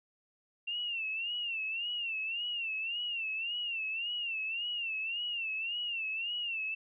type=tone with vibrato; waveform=sine; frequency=2744 Hz; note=F7; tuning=31 cents flat; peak=-33 dBFS; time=0.67-6.75 s; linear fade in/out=10 ms; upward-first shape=sine; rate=1.8 Hz; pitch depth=110 cents each way; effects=none